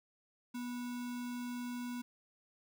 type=tone with sample-and-hold; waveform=sine; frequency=243.9 Hz; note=B3; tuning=21 cents flat; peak=-38 dBFS; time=0.54-2.02 s; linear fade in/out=10 ms; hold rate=1225 Hz; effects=none